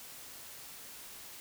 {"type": "silence", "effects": ["white hiss -49 dBFS RMS until 1.4 s"]}